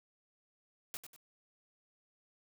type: noise with echo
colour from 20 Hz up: white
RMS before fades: -42 dBFS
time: 0.94-0.97 s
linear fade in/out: 0 ms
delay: 96 ms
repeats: 2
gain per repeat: -8 dB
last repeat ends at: 1.162 s
effects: none